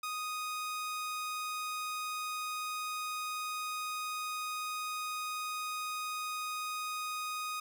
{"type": "tone", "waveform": "sawtooth", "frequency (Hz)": 1244.5, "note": "D#6", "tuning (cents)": 0, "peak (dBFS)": -32, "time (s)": [0.03, 7.6], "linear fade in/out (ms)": 5, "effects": []}